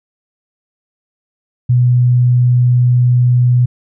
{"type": "tone", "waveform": "sine", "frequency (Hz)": 123.47, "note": "B2", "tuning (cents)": 0, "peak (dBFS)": -7, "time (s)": [1.69, 3.66], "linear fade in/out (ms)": 10, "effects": []}